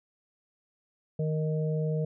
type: harmonic tone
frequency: 155.56 Hz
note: D#3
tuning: in tune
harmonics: 1 / 3 / 4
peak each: -27 / -33 / -39 dBFS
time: 1.19-2.05 s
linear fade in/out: 5 ms
effects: none